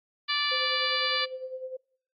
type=harmonic tone; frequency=584 Hz; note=D5; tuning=10 cents flat; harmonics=2 / 3 / 4 / 5 / 6 / 7 / 8; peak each=-33 / -33 / -33 / -33 / -33 / -33 / -33 dBFS; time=0.28-1.26 s; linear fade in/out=20 ms
type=tone with tremolo; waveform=sine; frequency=517 Hz; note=C5; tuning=21 cents flat; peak=-32 dBFS; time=0.51-1.77 s; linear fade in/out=10 ms; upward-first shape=sine; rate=9.9 Hz; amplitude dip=65%
effects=noise-tail reverb RT60 0.6 s tail -26 dB re dry + Opus 48 kbps